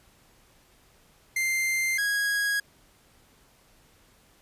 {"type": "tone pair in turn", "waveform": "45% pulse", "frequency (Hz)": [2093, 1651.6], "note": ["C7", "G#6"], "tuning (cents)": [0, -10], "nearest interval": "major third", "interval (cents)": 410, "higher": "first", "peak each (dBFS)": -24, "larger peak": "neither", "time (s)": [[1.36, 1.98], [1.98, 2.6]], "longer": "neither", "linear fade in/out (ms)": 5, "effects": ["pink hiss -60 dBFS RMS until 4.41 s", "resampled to 32000 Hz"]}